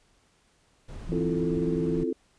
brown noise, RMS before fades -39 dBFS, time 0.88-2.04 s, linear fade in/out 10 ms
sine tone with vibrato, 165.9 Hz, E3, 11 cents sharp, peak -29 dBFS, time 1.09-2.04 s, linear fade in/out 5 ms, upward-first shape square, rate 19 Hz, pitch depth 50 cents each way
sine chord, F major seventh, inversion second, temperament equal, 261.6 / 329.6 / 349.2 / 440 Hz, C4 / E4 / F4 / A4, 0 / 0 / 0 / 0 cents, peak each -31 dBFS, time 1.12-2.13 s, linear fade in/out 2 ms
effects pink hiss -65 dBFS RMS until 2.38 s + resampled to 22050 Hz

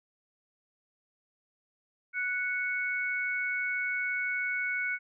sine tone pair together, 1479.7 / 2217 Hz, F#6 / C#7, 0 / 0 cents, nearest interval perfect fifth, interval 700 cents, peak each -32 / -31 dBFS, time 2.13-4.99 s, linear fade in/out 50 ms, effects none

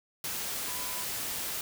sine tone in noise, 1000 Hz, B5, 21 cents sharp, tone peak -44 dBFS, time 0.68-1.04 s, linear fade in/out 2 ms, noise white, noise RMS -35 dBFS, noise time 0.24-1.61 s, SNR -12 dB, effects none

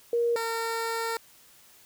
sine / 15% pulse tone pair in turn, 471.5 / 456.5 Hz, A#4 / A#4, +20 / -36 cents, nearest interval minor second, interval 56 cents, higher first, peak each -22 / -22 dBFS, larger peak neither, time 0.13-0.36 / 0.36-1.17 s, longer second, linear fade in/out 2 ms, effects white hiss -56 dBFS RMS until 1.85 s

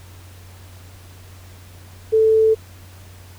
sine tone, 440.6 Hz, A4, 2 cents sharp, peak -11 dBFS, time 2.12-2.55 s, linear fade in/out 20 ms, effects added 91 Hz sine -40 dBFS peak until 3.38 s + pink hiss -47 dBFS RMS until 3.38 s

